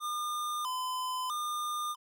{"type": "tone with vibrato", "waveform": "square", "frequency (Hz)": 1108.7, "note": "C#6", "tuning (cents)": 0, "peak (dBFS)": -33, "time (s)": [0, 1.96], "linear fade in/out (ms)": 50, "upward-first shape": "square", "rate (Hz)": 0.77, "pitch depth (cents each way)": 150, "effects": []}